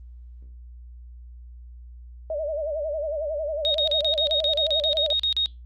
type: tone with vibrato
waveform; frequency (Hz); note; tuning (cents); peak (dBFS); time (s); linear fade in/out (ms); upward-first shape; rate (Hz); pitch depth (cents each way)
sine; 608; D#5; -40; -25; 2.3-5.13; 2; sine; 11; 110
type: tone bursts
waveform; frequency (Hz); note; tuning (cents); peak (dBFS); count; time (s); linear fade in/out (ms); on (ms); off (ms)
sine; 3737; A#7; +4; -20; 14; 3.65-5.459; 0; 93; 39
effects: added 60 Hz sine -40 dBFS peak until 5.65 s + Opus 32 kbps